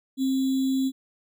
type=tone with sample-and-hold; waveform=sine; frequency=265.3 Hz; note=C4; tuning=24 cents sharp; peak=-21 dBFS; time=0.17-0.92 s; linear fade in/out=50 ms; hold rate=3675 Hz; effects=none